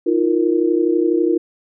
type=chord; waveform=sine; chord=Eb suspended second; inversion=none; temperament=equal with one note detuned; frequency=317.1 / 349.2 / 466.2 Hz; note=Eb4 / F4 / Bb4; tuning=+33 / 0 / 0 cents; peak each=-18 / -16 / -21 dBFS; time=0.06-1.38 s; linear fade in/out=10 ms; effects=none